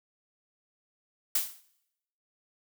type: noise with exponential decay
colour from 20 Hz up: blue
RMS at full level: -23 dBFS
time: 1.35-1.61 s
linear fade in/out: 5 ms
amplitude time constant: 56 ms
effects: noise-tail reverb RT60 0.8 s tail -19 dB re dry